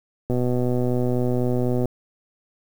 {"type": "click train", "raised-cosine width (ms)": 2, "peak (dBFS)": -11, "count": 194, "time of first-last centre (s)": [0.3, 1.856], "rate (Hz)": 124, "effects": ["7-bit"]}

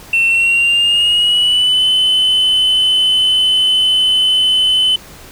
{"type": "tone with pitch glide", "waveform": "sine", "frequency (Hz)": [2700, 3031], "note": ["E7", "F#7"], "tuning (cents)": [41, 41], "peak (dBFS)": -7, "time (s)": [0.13, 4.96], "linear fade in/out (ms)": 5, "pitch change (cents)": 200, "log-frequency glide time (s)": [0.28, 1.85], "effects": ["tanh soft clip ceiling -8 dBFS", "pink hiss -37 dBFS RMS until 5.31 s"]}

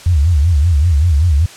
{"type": "tone with vibrato", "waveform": "sine", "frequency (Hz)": 79, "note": "D#2", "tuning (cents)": 27, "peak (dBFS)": -8, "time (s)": [0.06, 1.46], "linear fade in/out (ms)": 5, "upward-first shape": "sine", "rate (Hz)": 5.2, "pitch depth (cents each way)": 220, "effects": ["white hiss -36 dBFS RMS until 1.56 s", "low-pass 8000 Hz 12 dB/octave"]}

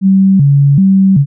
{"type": "tone with vibrato", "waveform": "sine", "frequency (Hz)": 164.81, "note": "E3", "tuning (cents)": 0, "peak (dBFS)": -4, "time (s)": [0.01, 1.26], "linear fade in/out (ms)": 50, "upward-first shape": "square", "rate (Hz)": 1.3, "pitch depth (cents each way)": 270, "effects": []}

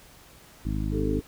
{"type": "harmonic tone", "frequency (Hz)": 51.91, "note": "G#1", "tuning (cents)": 0, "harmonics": [1, 2, 3, 4, 5, 6], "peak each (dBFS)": [-29, -32, -34, -35, -36, -37], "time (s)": [0.65, 1.2], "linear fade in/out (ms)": 5}
{"type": "chord", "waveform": "sine", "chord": "A half-diminished seventh", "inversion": "first", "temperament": "equal", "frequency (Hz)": [261.6, 311.1, 392, 440], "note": ["C4", "Eb4", "G4", "A4"], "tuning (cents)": [0, 0, 0, 0], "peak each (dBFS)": [-34, -35, -35, -31], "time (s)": [0.91, 1.22], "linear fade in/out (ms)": 50}
{"effects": ["pink hiss -52 dBFS RMS until 1.27 s"]}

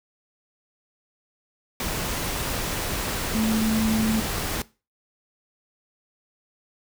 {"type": "tone in noise", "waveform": "sine", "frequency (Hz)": 220, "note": "A3", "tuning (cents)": 0, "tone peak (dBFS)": -21, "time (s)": [3.35, 4.2], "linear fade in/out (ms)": 2, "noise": "pink", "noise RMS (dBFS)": -28, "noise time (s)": [1.8, 4.62], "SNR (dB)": 4, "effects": ["noise-tail reverb RT60 0.3 s tail -20 dB re dry"]}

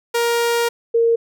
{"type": "tone pair in turn", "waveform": ["sawtooth", "sine"], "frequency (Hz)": [470, 462.2], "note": ["A#4", "A#4"], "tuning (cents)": [14, -15], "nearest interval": "unison", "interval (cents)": 29, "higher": "first", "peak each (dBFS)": -12, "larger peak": "neither", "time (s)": [[0.14, 0.69], [0.94, 1.16]], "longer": "first", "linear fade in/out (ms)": 10, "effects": []}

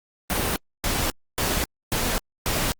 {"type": "noise bursts", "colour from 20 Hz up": "pink", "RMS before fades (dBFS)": -24, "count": 5, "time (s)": [0.3, 2.72], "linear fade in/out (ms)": 0, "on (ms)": 260, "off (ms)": 280, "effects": ["Opus 32 kbps"]}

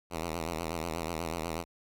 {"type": "tone with vibrato", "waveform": "5% pulse", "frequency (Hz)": 82.41, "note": "E2", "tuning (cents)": 0, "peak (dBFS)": -22, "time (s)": [0.1, 1.65], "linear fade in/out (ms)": 50, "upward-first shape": "sine", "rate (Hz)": 8.2, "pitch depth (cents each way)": 98, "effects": []}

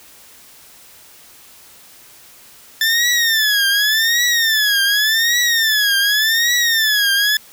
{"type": "tone with vibrato", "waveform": "20% pulse", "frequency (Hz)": 1760, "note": "A6", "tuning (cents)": 0, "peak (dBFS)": -8, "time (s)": [2.81, 7.37], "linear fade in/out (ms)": 2, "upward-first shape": "triangle", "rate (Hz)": 0.87, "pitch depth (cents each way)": 180, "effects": ["white hiss -44 dBFS RMS until 7.52 s"]}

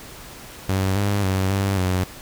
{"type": "tone with pitch steps", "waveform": "sawtooth", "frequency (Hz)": [95.5, 101.2, 95.1, 98.1, 92.2], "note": ["G2", "G#2", "F#2", "G2", "F#2"], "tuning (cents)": [-45, -44, 48, 2, -6], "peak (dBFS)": -15, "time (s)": [0.69, 2.04], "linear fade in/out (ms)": 0, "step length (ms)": 270, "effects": ["pink hiss -40 dBFS RMS until 2.21 s"]}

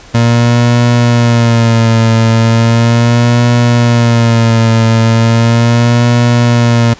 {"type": "tone with vibrato", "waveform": "30% pulse", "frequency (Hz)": 116.54, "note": "A#2", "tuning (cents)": 0, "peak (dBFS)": -3, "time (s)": [0.14, 6.94], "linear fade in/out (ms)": 10, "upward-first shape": "sine", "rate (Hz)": 0.37, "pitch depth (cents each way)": 50, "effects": ["pink hiss -36 dBFS RMS until 6.99 s", "resampled to 16000 Hz"]}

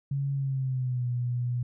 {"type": "tone with pitch glide", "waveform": "sine", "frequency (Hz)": [139, 122.41], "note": ["C#3", "B2"], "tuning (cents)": [5, -15], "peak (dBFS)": -26, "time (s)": [0.11, 1.63], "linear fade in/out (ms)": 5, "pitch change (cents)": -220, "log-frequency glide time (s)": [0.33, 1.07], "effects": []}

